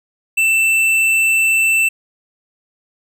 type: tone with tanh clipping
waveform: sine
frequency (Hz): 2666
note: E7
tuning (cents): +19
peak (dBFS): -13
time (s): 0.37-1.89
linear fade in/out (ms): 10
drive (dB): 12
effects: none